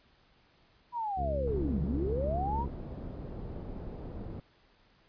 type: linear two-way sweep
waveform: sine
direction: down then up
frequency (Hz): 987.8 to 148.7 to 987.8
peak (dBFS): -31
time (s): 0.92-2.66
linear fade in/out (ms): 50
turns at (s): 1.82
type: harmonic tone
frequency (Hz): 69.3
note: C#2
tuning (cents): 0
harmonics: 1 / 2 / 3 / 4 / 5 / 6 / 7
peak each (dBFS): -33 / -39 / -43 / -45 / -47 / -49 / -50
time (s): 1.16-2.7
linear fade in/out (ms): 50
type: low-pass noise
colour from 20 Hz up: pink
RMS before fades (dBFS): -41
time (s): 1.47-4.4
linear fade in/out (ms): 2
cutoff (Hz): 480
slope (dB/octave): 12
effects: pink hiss -65 dBFS RMS until 5.08 s + resampled to 11025 Hz